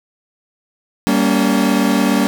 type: chord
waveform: 40% pulse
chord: G diminished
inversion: none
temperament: equal with one note detuned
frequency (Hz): 196 / 233.1 / 282.8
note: G3 / Bb3 / Db4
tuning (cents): 0 / 0 / +35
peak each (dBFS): -16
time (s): 1.07-2.27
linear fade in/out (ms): 0
effects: none